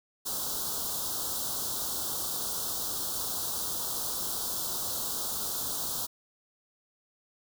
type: band-stop noise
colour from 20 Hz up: white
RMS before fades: -33 dBFS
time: 0.25-6.07 s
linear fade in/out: 20 ms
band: 1400 to 3400 Hz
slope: 48 dB/octave
effects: none